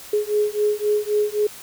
sine beating tone pair, 417.5 / 421.3 Hz, G#4 / G#4, +9 / +25 cents, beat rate 3.8 Hz, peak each -21 dBFS, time 0.13-1.47 s, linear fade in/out 5 ms, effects white hiss -40 dBFS RMS until 1.62 s

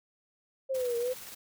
sine exponential two-way sweep, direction down then up, 540 to 466.2 to 518 Hz, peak -28 dBFS, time 0.69-1.14 s, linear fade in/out 20 ms, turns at 0.97 s
white noise with tremolo, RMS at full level -44 dBFS, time 0.74-1.35 s, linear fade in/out 10 ms, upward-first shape square, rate 19 Hz, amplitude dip 30%
effects none

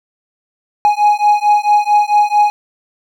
triangle beating tone pair, 830.6 / 835.1 Hz, G#5 / G#5, 0 / +9 cents, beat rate 4.5 Hz, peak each -10 dBFS, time 0.85-2.5 s, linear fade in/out 0 ms, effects none

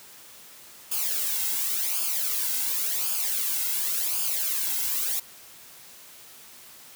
blue noise with flanger, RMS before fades -27 dBFS, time 0.91-5.2 s, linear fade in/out 10 ms, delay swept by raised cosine 0.51 to 1.71 ms, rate 0.91 Hz, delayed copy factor -0.75, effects white hiss -48 dBFS RMS until 6.95 s + high-pass 80 Hz 12 dB/octave

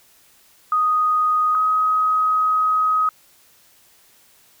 sine tone pair in turn, 1244.5 / 1262.6 Hz, D#6 / D#6, 0 / +25 cents, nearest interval unison, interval 25 cents, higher second, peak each -15 dBFS, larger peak neither, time 0.72-1.55 / 1.55-3.09 s, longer second, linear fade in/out 2 ms, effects white hiss -54 dBFS RMS until 4.6 s

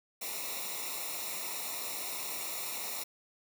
white noise with comb filter, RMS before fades -38 dBFS, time 0.21-3.04 s, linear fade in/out 10 ms, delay 0.63 ms, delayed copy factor -0.85, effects none

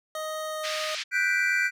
25% pulse tone with pitch glide, 624 to 620 Hz, D#5 to D#5, +5 to -6 cents, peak -27 dBFS, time 0.15-0.95 s, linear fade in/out 2 ms, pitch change -11 cents, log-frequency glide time 0.45-0.65 s
pink band-pass noise, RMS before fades -33 dBFS, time 0.63-1.04 s, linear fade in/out 20 ms, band 1800 to 5500 Hz, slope 24 dB/octave
triangle chord, G major seventh, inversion third, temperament equal, 1480 / 1568 / 1975.5 / 2349 Hz, F#6 / G6 / B6 / D7, 0 / 0 / 0 / 0 cents, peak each -26 dBFS, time 1.11-1.71 s, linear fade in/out 50 ms
effects none

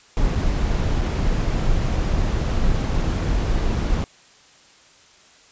brown noise with dropouts, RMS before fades -20 dBFS, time 0.17-4.04 s, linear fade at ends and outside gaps 0 ms, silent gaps 0.351-0.356 / 1.011-1.017 s, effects white hiss -51 dBFS RMS until 5.51 s + resampled to 16000 Hz

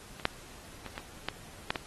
clicks, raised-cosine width 0.3 ms, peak -27 / -8 / -24 / -21 / -14 / -12 / -18 dBFS, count 7, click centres 0.198 / 0.254 / 0.863 / 0.979 / 1.286 / 1.705 / 1.758 s, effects pink hiss -51 dBFS RMS until 1.86 s + AAC 32 kbps

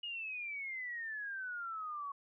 sine exponential sweep, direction down, 2890 to 1108.7 Hz, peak -39 dBFS, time 0.03-2.12 s, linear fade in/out 5 ms, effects none

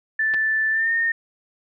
sine tone with pitch glide, 1760 to 1832.6 Hz, A6 to A#6, 0 to -30 cents, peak -18 dBFS, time 0.19-1.12 s, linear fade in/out 5 ms, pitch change +70 cents, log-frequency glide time 0.71-0.92 s
clicks, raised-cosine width 0.3 ms, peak -18 dBFS, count 2, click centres 0.338 / 0.344 s
effects none

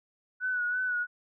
sine tone with vibrato, 1480 Hz, F#6, in tune, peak -27 dBFS, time 0.4-1.07 s, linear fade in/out 50 ms, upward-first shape sine, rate 3 Hz, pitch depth 38 cents each way, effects none

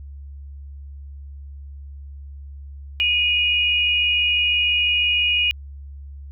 sine tone pair together, 2472 / 2882 Hz, D#7 / F#7, -12 / -46 cents, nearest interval minor third, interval 266 cents, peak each -19 / -19 dBFS, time 3-5.51 s, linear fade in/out 0 ms, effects added 70 Hz sine -34 dBFS peak until 6.31 s

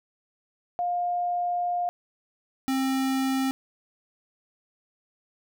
sine / square tone pair in turn, 707 / 265.5 Hz, F5 / C4, +21 / +25 cents, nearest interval octave + perfect fourth, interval 1696 cents, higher first, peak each -24 dBFS, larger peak neither, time 0.79-1.89 / 2.68-3.51 s, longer first, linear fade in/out 0 ms, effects none

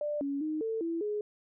sine tone with pitch steps, 592 / 280.3 / 309.5 / 446.7 / 332.8 / 418.6 Hz, D5 / C#4 / D#4 / A4 / E4 / G#4, +14 / +19 / -9 / +26 / +17 / +14 cents, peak -30 dBFS, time 0.01-1.21 s, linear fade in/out 2 ms, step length 200 ms, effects none

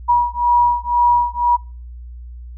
sine beating tone pair, 962 / 964 Hz, B5 / B5, -46 / -42 cents, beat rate 2 Hz, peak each -15 dBFS, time 0.08-1.57 s, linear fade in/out 20 ms, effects noise-tail reverb RT60 0.4 s tail -25 dB re dry + added 60 Hz sine -31 dBFS peak until 2.57 s

